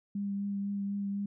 sine tone with vibrato, 200.2 Hz, G3, 37 cents sharp, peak -31 dBFS, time 0.15-1.26 s, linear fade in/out 5 ms, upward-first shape triangle, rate 4 Hz, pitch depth 16 cents each way, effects none

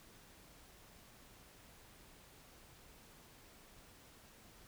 silence, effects pink hiss -61 dBFS RMS until 4.67 s

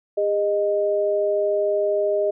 sine tone pair together, 405.2 / 618.4 Hz, G#4 / D#5, -43 / -11 cents, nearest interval perfect fifth, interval 732 cents, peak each -22 / -20 dBFS, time 0.17-2.31 s, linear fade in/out 10 ms, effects none

